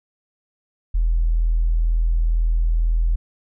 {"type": "tone with tanh clipping", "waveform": "triangle", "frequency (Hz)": 41.05, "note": "E1", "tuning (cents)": -6, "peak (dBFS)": -15, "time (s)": [0.94, 3.16], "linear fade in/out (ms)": 10, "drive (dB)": 4, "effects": []}